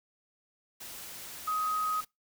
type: tone in noise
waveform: sine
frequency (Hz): 1258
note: D#6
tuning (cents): +19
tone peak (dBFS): -28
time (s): 1.47-2.01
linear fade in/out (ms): 10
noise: white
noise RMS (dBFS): -44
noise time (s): 0.8-2.05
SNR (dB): +13
effects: noise-tail reverb RT60 0.2 s tail -24 dB re dry